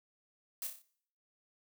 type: noise with echo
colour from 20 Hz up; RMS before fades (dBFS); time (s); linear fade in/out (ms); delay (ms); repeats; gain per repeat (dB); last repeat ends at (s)
blue; -39; 0.62-0.67; 2; 30; 5; -5; 0.82
effects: noise-tail reverb RT60 0.6 s tail -20 dB re dry